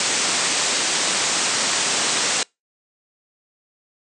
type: low-pass noise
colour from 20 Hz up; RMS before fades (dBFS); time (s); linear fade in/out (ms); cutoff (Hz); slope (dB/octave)
white; -21; 0-2.43; 2; 8600; 96
effects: noise-tail reverb RT60 0.2 s tail -26 dB re dry + high-pass 200 Hz 12 dB/octave